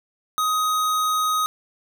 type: tone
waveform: square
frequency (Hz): 1255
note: D#6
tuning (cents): +15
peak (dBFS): -20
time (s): 0.38-1.46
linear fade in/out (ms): 0
effects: none